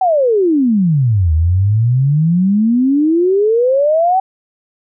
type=exponential two-way sweep; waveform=sine; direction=down then up; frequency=775 to 76.9 to 775 Hz; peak=-9 dBFS; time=0.01-4.2 s; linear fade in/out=5 ms; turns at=1.33 s; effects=none